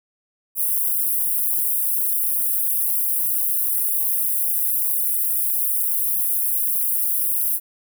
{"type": "high-pass noise", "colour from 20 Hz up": "white", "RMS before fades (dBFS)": -21, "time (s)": [0.55, 7.6], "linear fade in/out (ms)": 50, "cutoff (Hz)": 10000, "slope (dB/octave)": 48, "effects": []}